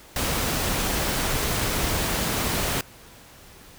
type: noise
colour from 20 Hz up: pink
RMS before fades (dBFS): -25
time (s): 0.16-2.81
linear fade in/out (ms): 2
effects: pink hiss -48 dBFS RMS until 3.78 s